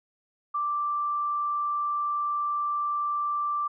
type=tone; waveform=sine; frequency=1174.7 Hz; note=D6; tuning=in tune; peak=-25 dBFS; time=0.54-3.68 s; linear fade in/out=10 ms; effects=none